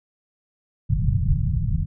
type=low-pass noise; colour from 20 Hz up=white; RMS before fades=-21 dBFS; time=0.89-1.86 s; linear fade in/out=10 ms; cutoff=160 Hz; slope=48 dB/octave; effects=none